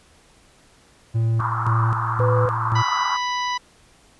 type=tone with tremolo; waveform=triangle; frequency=113.6 Hz; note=A#2; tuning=44 cents flat; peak=-15 dBFS; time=1.14-2.83 s; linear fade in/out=20 ms; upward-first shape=square; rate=1.9 Hz; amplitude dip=60%
type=band-pass noise; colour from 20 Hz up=pink; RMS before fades=-25 dBFS; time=1.39-3.17 s; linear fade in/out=10 ms; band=970 to 1300 Hz; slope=48 dB/octave
type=tone; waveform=sine; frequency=501 Hz; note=B4; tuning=25 cents sharp; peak=-20 dBFS; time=2.2-2.49 s; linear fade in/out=0 ms
type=harmonic tone; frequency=989 Hz; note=B5; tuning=2 cents sharp; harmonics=1 / 2 / 3 / 4 / 5 / 6; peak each=-23 / -29 / -33 / -35 / -37 / -39 dBFS; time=2.75-3.58 s; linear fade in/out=10 ms
effects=pink hiss -54 dBFS RMS until 4.19 s + resampled to 24000 Hz